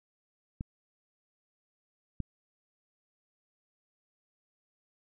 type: clicks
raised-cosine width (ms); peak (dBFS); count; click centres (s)
5; -23 / -21; 2; 0.609 / 2.203
effects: none